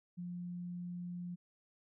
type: tone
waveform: sine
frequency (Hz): 176.4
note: F3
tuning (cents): +18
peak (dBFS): -40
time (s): 0.17-1.36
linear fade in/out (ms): 20
effects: none